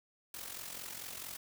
white noise with amplitude modulation, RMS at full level -42 dBFS, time 0.34-1.37 s, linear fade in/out 2 ms, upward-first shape sine, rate 44.5 Hz, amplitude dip 65%, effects none

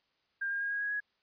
sine tone with pitch steps, 1600 / 1613.9 / 1628 / 1642.1 / 1656.4 / 1670.8 Hz, G6 / G6 / G#6 / G#6 / G#6 / G#6, +35 / +50 / -35 / -20 / -5 / +10 cents, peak -31 dBFS, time 0.41-1.004 s, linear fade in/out 10 ms, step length 99 ms, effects white hiss -75 dBFS RMS until 1.22 s + resampled to 11025 Hz

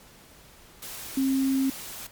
sine tone in noise, 267.6 Hz, C4, 39 cents sharp, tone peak -21 dBFS, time 1.17-1.7 s, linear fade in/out 5 ms, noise white, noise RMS -39 dBFS, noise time 0.82-2.07 s, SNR +15 dB, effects pink hiss -52 dBFS RMS until 2.11 s + MP3 96 kbps

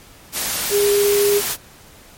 sine tone in noise, 407.6 Hz, G#4, 32 cents flat, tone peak -13 dBFS, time 0.7-1.42 s, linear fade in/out 50 ms, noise white, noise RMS -22 dBFS, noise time 0.32-1.57 s, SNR +6 dB, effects pink hiss -45 dBFS RMS until 2.17 s + MP3 64 kbps

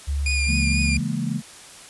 sine tone, 71 Hz, C#2, 42 cents sharp, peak -21 dBFS, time 0.07-1 s, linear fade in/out 20 ms
sawtooth tone with vibrato, 2432 Hz, D#7, 40 cents flat, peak -19 dBFS, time 0.26-0.97 s, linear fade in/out 2 ms, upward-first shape triangle, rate 4.1 Hz, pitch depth 33 cents each way
sine chord, A# half-diminished seventh, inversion first, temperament just, 139.85 / 167.82 / 209.8 / 233.1 Hz, C#3 / E3 / G#3 / A#3, +16 / +31 / +18 / 0 cents, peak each -28 dBFS, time 0.46-1.42 s, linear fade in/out 50 ms
effects white hiss -43 dBFS RMS until 1.89 s + resampled to 24000 Hz

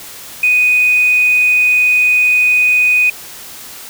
sine tone, 2489 Hz, D#7, in tune, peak -7 dBFS, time 0.43-3.1 s, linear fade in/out 5 ms, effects tanh soft clip ceiling -3 dBFS + white hiss -32 dBFS RMS until 3.89 s

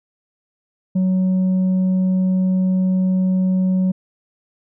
sine tone with tanh clipping, 186.1 Hz, F#3, 10 cents sharp, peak -15 dBFS, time 0.95-3.92 s, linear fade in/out 10 ms, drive 3 dB, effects none

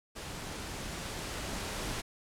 pink noise with level ramp, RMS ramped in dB -42 to -36 dBFS, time 0.15-2.02 s, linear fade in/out 20 ms, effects low-pass 10000 Hz 12 dB/octave

